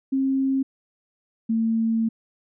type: tone pair in turn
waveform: sine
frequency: 268.1 / 225.4 Hz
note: C4 / A3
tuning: +42 / +42 cents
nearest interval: minor third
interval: 300 cents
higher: first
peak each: -19 dBFS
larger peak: neither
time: 0.12-0.63 / 1.49-2.09 s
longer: second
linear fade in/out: 10 ms
effects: none